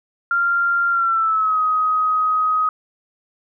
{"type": "tone with pitch glide", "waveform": "sine", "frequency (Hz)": [1389, 1259.1], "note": ["F6", "D#6"], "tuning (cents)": [-10, 20], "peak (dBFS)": -15, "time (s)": [0.31, 2.69], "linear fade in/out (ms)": 2, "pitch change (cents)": -170, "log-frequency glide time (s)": [0.9, 1.6], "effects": []}